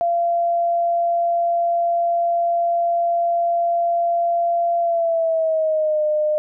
sine tone with pitch glide, 686 to 607.6 Hz, F5 to D#5, -31 to -41 cents, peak -16 dBFS, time 0.01-6.38 s, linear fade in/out 0 ms, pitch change -210 cents, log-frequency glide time 4.8-6.03 s, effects none

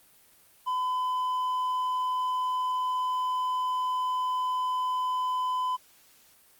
sine tone with hard clipping, 1010 Hz, B5, 39 cents sharp, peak -27 dBFS, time 0.66-5.77 s, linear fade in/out 20 ms, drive 3 dB, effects white hiss -59 dBFS RMS until 6.59 s + Opus 32 kbps

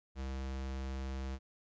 square tone, 66.3 Hz, C2, 23 cents sharp, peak -38 dBFS, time 0.15-1.39 s, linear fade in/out 50 ms, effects resampled to 16000 Hz

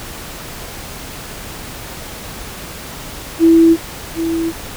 sine tone with echo, 329.6 Hz, E4, in tune, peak -5 dBFS, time 3.39-3.77 s, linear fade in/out 50 ms, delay 760 ms, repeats 1, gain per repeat -10 dB, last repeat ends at 4.53 s, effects pink hiss -30 dBFS RMS until 4.76 s

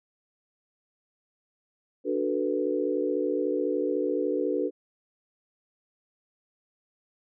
sine chord, B minor seventh, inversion first, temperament equal, 293.7 / 370 / 440 / 493.9 Hz, D4 / F#4 / A4 / B4, 0 / 0 / 0 / 0 cents, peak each -30 dBFS, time 2.04-4.71 s, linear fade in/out 50 ms, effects none

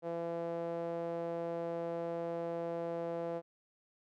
sawtooth tone with band-pass filter, 168.7 Hz, E3, 40 cents sharp, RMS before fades -38 dBFS, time 0.02-3.42 s, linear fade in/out 50 ms, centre 560 Hz, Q 3.2, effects none

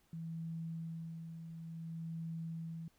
sine tone with tremolo, 164 Hz, E3, 9 cents flat, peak -39 dBFS, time 0.13-2.88 s, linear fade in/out 2 ms, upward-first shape sine, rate 0.57 Hz, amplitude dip 50%, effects pink hiss -73 dBFS RMS until 2.98 s

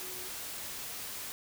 sine tone in noise, 370 Hz, F#4, in tune, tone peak -50 dBFS, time 0.01-0.28 s, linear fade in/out 0 ms, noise white, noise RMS -41 dBFS, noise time 0-1.32 s, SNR -12 dB, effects none

